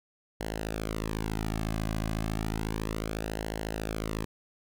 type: tone with flanger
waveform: sawtooth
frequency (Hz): 54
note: A1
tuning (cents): -32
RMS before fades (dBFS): -33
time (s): 0.4-4.25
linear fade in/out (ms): 10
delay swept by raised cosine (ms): 0.82 to 2.22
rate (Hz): 0.32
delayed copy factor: -0.75
effects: none